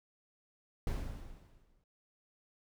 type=noise with exponential decay; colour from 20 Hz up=brown; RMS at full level=-33 dBFS; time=0.87-1.84 s; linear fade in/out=2 ms; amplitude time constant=210 ms; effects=none